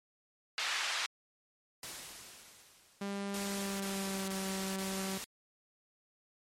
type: band-pass noise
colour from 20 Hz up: white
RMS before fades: -35 dBFS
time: 0.58-1.06 s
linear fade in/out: 0 ms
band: 1100 to 3600 Hz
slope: 12 dB/octave
type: noise with exponential decay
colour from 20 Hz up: white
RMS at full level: -41 dBFS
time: 1.83-3.81 s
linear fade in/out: 2 ms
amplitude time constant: 430 ms
type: tone with pitch glide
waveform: sawtooth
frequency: 199.4 to 191.94 Hz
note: G3 to G3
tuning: +30 to -36 cents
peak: -32 dBFS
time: 3.01-5.18 s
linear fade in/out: 5 ms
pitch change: -66 cents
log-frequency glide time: 3.42-4.36 s
type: noise bursts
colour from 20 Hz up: white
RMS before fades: -40 dBFS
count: 4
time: 3.34-5.243 s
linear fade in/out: 2 ms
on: 460 ms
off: 21 ms
effects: low-pass 10000 Hz 12 dB/octave + MP3 64 kbps